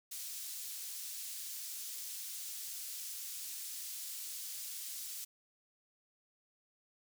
pink high-pass noise, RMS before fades -44 dBFS, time 0.11-5.25 s, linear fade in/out 10 ms, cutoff 5700 Hz, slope 12 dB/octave, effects none

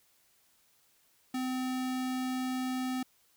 square tone, 256.5 Hz, C4, 34 cents flat, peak -32 dBFS, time 1.34-3.03 s, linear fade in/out 5 ms, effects white hiss -68 dBFS RMS until 3.36 s

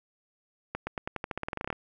accelerating click train, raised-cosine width 0.5 ms, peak -17 dBFS, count 17, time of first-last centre 0.75-1.728 s, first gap 120 ms, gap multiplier 0.9, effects none

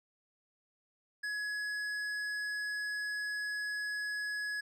sine tone with hard clipping, 1684 Hz, G#6, 24 cents sharp, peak -36 dBFS, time 1.23-4.61 s, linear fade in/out 10 ms, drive 9 dB, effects none

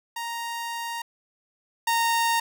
sawtooth tone pair in turn, 932.3 / 924.3 Hz, A#5 / A#5, 0 / -15 cents, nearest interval unison, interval 15 cents, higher first, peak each -26 / -17 dBFS, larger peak second, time 0.16-1.02 / 1.87-2.4 s, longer first, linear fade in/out 5 ms, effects none

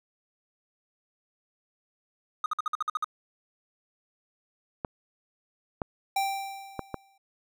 triangle tone bursts, 1244.5 Hz, D#6, in tune, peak -23 dBFS, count 9, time 2.44-3.044 s, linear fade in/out 2 ms, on 20 ms, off 53 ms
clicks, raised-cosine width 1 ms, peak -16 dBFS, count 4, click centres 4.848 / 5.818 / 6.793 / 6.943 s
square tone with exponential decay, 784 Hz, G5, in tune, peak -24 dBFS, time 6.16-7.18 s, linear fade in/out 5 ms, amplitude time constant 220 ms
effects none

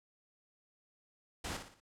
pink noise with echo, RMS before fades -40 dBFS, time 1.44-1.57 s, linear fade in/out 5 ms, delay 58 ms, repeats 4, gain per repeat -7 dB, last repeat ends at 1.802 s, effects low-pass 9000 Hz 12 dB/octave

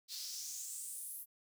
pink noise with high-pass filter sweep, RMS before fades -45 dBFS, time 0.08-1.26 s, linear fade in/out 50 ms, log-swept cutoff 4300 to 12000 Hz, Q 3.6, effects none

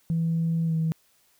sine tone with pitch glide, 164.81 to 161.05 Hz, E3 to E3, 0 to -40 cents, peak -21 dBFS, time 0.1-0.92 s, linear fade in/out 0 ms, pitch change -40 cents, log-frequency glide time 0.65-0.74 s, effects tanh soft clip ceiling -18 dBFS + white hiss -64 dBFS RMS until 1.39 s

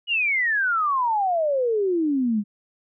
sine exponential sweep, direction down, 2936 to 199.1 Hz, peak -19 dBFS, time 0.07-2.44 s, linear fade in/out 50 ms, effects none

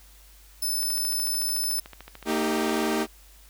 10% pulse tone, 5274 Hz, E8, in tune, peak -19 dBFS, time 0.62-1.8 s, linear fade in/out 5 ms
click train, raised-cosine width 0.3 ms, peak -25 dBFS, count 21, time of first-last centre 0.83-2.301 s, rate 13.6 Hz
sawtooth chord, Eb major, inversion second, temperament equal with one note detuned, 228 / 311.1 / 392 Hz, Bb3 / Eb4 / G4, -38 / 0 / 0 cents, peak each -24 / -24 / -24 dBFS, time 2.25-3.07 s, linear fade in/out 50 ms
effects added 50 Hz sine -51 dBFS peak until 3.49 s + white hiss -55 dBFS RMS until 3.49 s

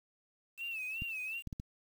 sine tone with vibrato, 2637 Hz, E7, in tune, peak -37 dBFS, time 0.57-1.43 s, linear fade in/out 50 ms, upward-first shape sine, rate 2.7 Hz, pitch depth 96 cents each way
clicks, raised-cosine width 5 ms, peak -28 dBFS, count 4, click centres 1.021 / 1.473 / 1.528 / 1.599 s
effects 9-bit

